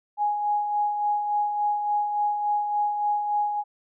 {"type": "tone with tremolo", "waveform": "sine", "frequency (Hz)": 830.6, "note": "G#5", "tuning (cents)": 0, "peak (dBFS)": -20, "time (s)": [0.17, 3.64], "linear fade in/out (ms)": 50, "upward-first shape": "sine", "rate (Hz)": 3.5, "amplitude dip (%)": 45, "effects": []}